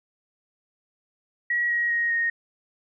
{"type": "tone with pitch steps", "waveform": "sine", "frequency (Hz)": [1915, 1896.3, 1877.8, 1859.4], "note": ["A#6", "A#6", "A#6", "A#6"], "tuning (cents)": [46, 29, 12, -5], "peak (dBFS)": -21, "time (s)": [1.5, 2.3], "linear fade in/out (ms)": 5, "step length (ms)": 200, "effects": []}